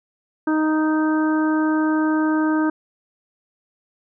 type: harmonic tone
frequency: 311.1 Hz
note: D#4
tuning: in tune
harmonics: 1 / 2 / 3 / 4 / 5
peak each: -17 / -30 / -28 / -30 / -29 dBFS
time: 0.47-2.7 s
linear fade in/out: 5 ms
effects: none